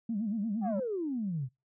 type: tone with vibrato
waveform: sine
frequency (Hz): 214.1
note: A3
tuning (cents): -47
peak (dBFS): -29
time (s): 0.09-0.8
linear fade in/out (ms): 5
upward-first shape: sine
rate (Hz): 8.6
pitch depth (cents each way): 150
type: exponential sweep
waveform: sine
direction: down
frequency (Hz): 807 to 121.5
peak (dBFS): -30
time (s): 0.61-1.49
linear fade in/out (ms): 50
effects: noise-tail reverb RT60 0.2 s tail -21 dB re dry + tanh soft clip ceiling -24 dBFS